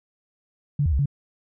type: tone with pitch steps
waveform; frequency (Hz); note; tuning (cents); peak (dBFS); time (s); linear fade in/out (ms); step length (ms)
sine; 144.3 / 81.2 / 66.9 / 141.7; D3 / E2 / C2 / C#3; -30 / -26 / +39 / +38; -18; 0.79-1.058; 5; 67
effects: none